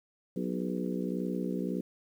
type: harmonic tone with a mistuned harmonic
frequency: 61.74 Hz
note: B1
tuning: in tune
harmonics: 3 / 4 / 5 / 6 / 7 / 8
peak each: -34 / -36 / -38 / -40 / -41 / -42 dBFS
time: 0.36-1.81 s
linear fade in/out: 5 ms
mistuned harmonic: 7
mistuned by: -49 cents
effects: 10-bit